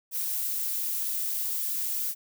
violet noise, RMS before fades -30 dBFS, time 0.11-2.15 s, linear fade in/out 50 ms, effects none

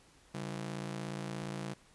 sawtooth ring-modulated tone, 165.4 Hz, E3, 6 cents sharp, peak -31 dBFS, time 0.34-1.74 s, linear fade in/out 10 ms, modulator 28.5 Hz, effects pink hiss -63 dBFS RMS until 1.94 s + resampled to 24000 Hz

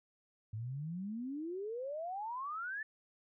sine exponential sweep, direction up, 104.2 to 1790 Hz, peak -38 dBFS, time 0.53-2.83 s, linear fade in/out 5 ms, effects none

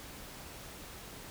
silence, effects pink hiss -48 dBFS RMS until 1.3 s

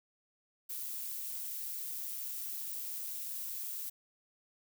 violet noise with amplitude modulation, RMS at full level -39 dBFS, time 0.69-3.9 s, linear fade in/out 10 ms, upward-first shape sine, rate 133 Hz, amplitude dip 30%, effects none

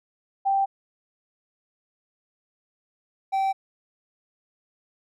sine / triangle tone pair in turn, 784 / 775 Hz, G5 / G5, 0 / -20 cents, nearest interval unison, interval 20 cents, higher first, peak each -19 dBFS, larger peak neither, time 0.45-0.66 / 3.32-3.53 s, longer neither, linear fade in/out 20 ms, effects none

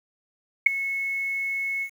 sine tone with ADSR envelope, 2193 Hz, C#7, 19 cents flat, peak -7 dBFS, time 0.66-1.9 s, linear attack 7 ms, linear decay 7 ms, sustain -18 dB, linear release 78 ms, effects 8-bit

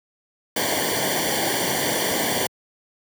pink noise with comb filter, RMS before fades -23 dBFS, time 0.56-2.47 s, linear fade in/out 5 ms, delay 0.77 ms, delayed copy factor -0.9, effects high-pass 100 Hz 12 dB/octave

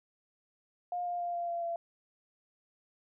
sine tone with pitch steps, 710 / 703.9 / 697.8 / 691.8 / 685.8 / 679.9 Hz, F5 / F5 / F5 / F5 / F5 / F5, +28 / +13 / -2 / -17 / -32 / -47 cents, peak -32 dBFS, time 0.92-1.76 s, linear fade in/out 2 ms, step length 140 ms, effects none

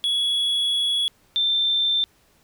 triangle / sine tone pair in turn, 3367 / 3567 Hz, G#7 / A7, +23 / +23 cents, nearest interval minor second, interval 100 cents, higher second, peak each -18 dBFS, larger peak neither, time 0.04-1.08 / 1.36-2.04 s, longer first, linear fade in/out 0 ms, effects pink hiss -60 dBFS RMS until 2.43 s

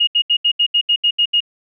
sine tone bursts, 2863 Hz, F7, 42 cents sharp, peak -11 dBFS, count 10, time 0-1.405 s, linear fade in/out 10 ms, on 73 ms, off 75 ms, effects none

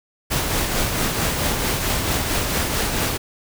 pink noise with tremolo, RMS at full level -20 dBFS, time 0.3-3.18 s, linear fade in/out 20 ms, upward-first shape triangle, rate 4.5 Hz, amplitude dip 40%, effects none

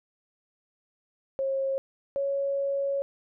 sine tone pair in turn, 540 / 555.2 Hz, C#5 / C#5, -45 / +3 cents, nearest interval unison, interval 48 cents, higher second, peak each -25 dBFS, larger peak neither, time 1.39-1.78 / 2.16-3.02 s, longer second, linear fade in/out 0 ms, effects none

